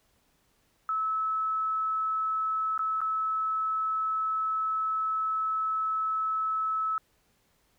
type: tone with dropouts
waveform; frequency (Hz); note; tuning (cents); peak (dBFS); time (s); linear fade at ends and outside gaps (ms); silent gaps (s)
sine; 1300; E6; -24; -26; 0.89-6.98; 1; 2.778-2.792 / 3.006-3.015
effects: pink hiss -69 dBFS RMS until 7.78 s